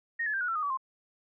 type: tone with pitch steps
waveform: sine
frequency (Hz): 1858 / 1713.7 / 1580.5 / 1457.8 / 1344.5 / 1240.1 / 1143.7 / 1054.9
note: A#6 / A6 / G6 / F#6 / E6 / D#6 / D6 / C6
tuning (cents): -6 / -46 / +14 / -26 / +34 / -6 / -46 / +14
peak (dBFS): -28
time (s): 0.19-0.774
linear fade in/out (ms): 10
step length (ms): 73
effects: none